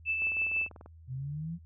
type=tone with tremolo; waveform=sine; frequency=2637 Hz; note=E7; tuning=in tune; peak=-26 dBFS; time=0.05-0.69 s; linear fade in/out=50 ms; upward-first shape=sine; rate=6.1 Hz; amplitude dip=40%
type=click train; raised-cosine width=1 ms; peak=-35 dBFS; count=14; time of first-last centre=0.22-0.86 s; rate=20.3 Hz
type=exponential sweep; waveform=sine; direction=up; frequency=124.7 to 173.4 Hz; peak=-34 dBFS; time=1.07-1.59 s; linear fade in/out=50 ms
effects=added 81 Hz sine -50 dBFS peak until 1.65 s